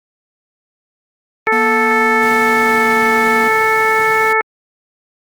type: harmonic tone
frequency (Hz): 440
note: A4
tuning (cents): 0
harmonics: 1 / 2 / 3 / 4 / 5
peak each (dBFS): -17 / -17 / -17 / -17 / -17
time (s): 1.47-4.41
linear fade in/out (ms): 0
type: tone with pitch glide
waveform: square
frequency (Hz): 238.4 to 234.4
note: A#3 to A#3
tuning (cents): +39 to +10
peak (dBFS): -20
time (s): 1.52-3.48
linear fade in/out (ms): 5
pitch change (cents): -29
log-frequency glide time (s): 2.63-2.85
type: noise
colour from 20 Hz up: pink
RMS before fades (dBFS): -29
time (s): 2.22-4.33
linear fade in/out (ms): 5
effects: high-pass 150 Hz 12 dB/octave + Opus 32 kbps